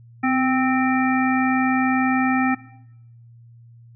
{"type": "harmonic tone with a mistuned harmonic", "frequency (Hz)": 261.6, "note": "C4", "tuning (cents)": 0, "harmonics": [1, 3, 5, 7, 9], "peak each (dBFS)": [-19, -24, -26, -27, -29], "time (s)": [0.23, 2.55], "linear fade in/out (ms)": 10, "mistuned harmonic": 1, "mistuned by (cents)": -25, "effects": ["noise-tail reverb RT60 0.8 s tail -17 dB re dry", "added 117 Hz sine -44 dBFS peak until 3.95 s"]}